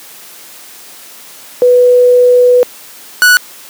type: tone pair in turn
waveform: sine / 45% pulse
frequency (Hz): 493.9 / 1474.5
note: B4 / F#6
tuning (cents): 0 / -6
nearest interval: octave + perfect fifth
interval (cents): 1894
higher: second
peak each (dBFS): -3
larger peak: neither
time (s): 1.62-2.63 / 3.22-3.37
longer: first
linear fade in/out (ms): 0
effects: white hiss -34 dBFS RMS until 3.69 s + high-pass 200 Hz 12 dB/octave